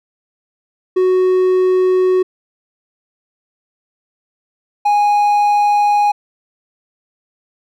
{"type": "tone pair in turn", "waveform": "triangle", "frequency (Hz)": [370, 826.1], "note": ["F#4", "G#5"], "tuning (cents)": [0, -9], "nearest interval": "octave + major second", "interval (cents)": 1391, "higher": "second", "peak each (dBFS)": -8, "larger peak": "neither", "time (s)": [[0.96, 2.23], [4.85, 6.12]], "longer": "neither", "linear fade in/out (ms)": 10, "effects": []}